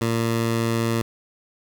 15% pulse tone, 114.9 Hz, A#2, 25 cents flat, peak -14 dBFS, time 0.01-1.02 s, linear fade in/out 5 ms, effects none

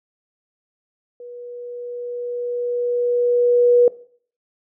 sine tone with level ramp, 485 Hz, B4, 31 cents flat, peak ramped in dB -34 to -9 dBFS, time 1.2-3.88 s, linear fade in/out 2 ms, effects noise-tail reverb RT60 0.5 s tail -19 dB re dry

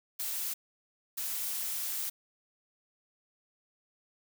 blue noise bursts at uneven times, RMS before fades -35 dBFS, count 2, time 0.19-0.54 / 1.17-2.1 s, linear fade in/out 10 ms, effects none

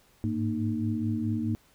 sine tone cluster, 103.4 / 108.1 / 230.1 / 307.1 Hz, G#2 / A2 / A#3 / D#4, -7 / -30 / -22 / -23 cents, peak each -33 / -34 / -29 / -33 dBFS, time 0.24-1.55 s, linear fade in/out 0 ms, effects pink hiss -62 dBFS RMS until 1.74 s

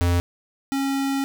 square tone pair in turn, 87.31 / 273.6 Hz, F2 / C#4, 0 / -23 cents, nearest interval octave + minor sixth, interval 1977 cents, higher second, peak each -18 / -22 dBFS, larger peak first, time 0.01-0.2 / 0.72-1.24 s, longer second, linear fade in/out 0 ms, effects none

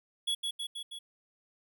square tone with echo, 3370 Hz, G#7, 25 cents sharp, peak -29 dBFS, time 0.27-0.35 s, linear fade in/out 10 ms, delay 160 ms, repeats 4, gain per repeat -3 dB, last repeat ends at 0.99 s, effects none

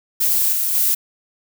violet noise with level steps, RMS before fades -17 / -20 / -17 dBFS, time 0.2-0.95 s, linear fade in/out 10 ms, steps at 0.52 / 0.74 s, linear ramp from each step 10 ms, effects none

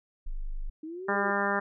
sine tone, 25.09 Hz, G0, 41 cents sharp, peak -30 dBFS, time 0.26-0.7 s, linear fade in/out 10 ms
sine linear two-way sweep, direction up then down, 305.3 to 417 to 359.3 Hz, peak -36 dBFS, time 0.83-1.31 s, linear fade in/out 5 ms, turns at 1.15 s
harmonic tone, 200.4 Hz, G3, 38 cents sharp, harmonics 1 / 2 / 3 / 4 / 5 / 6 / 7 / 8 / 9, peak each -34 / -34 / -34 / -34 / -34 / -34 / -34 / -34 / -34 dBFS, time 1.08-1.6 s, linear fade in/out 10 ms
effects none

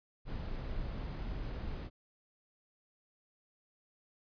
brown noise, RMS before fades -39 dBFS, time 0.25-1.9 s, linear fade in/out 50 ms, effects resampled to 11025 Hz

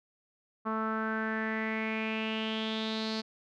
sawtooth tone with low-pass filter sweep, 220 Hz, A3, in tune, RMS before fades -33 dBFS, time 0.65-3.22 s, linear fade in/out 20 ms, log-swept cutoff 1200 to 4500 Hz, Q 6, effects none

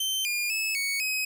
sawtooth tone with pitch steps, 3099 / 2417 / 2599 / 2227 / 2534 Hz, G7 / D7 / E7 / C#7 / D#7, -21 / +49 / -25 / +7 / +31 cents, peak -23 dBFS, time 0-1.25 s, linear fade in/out 5 ms, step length 250 ms, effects none

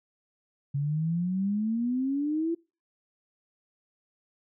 sine exponential sweep, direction up, 138.3 to 340 Hz, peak -25 dBFS, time 0.74-2.55 s, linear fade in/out 10 ms, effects noise-tail reverb RT60 0.3 s tail -24 dB re dry

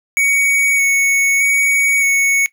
square tone with vibrato, 2230 Hz, C#7, 10 cents sharp, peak -12 dBFS, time 0.17-2.46 s, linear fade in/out 0 ms, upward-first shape square, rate 0.81 Hz, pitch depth 11 cents each way, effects noise-tail reverb RT60 0.1 s tail -19 dB re dry

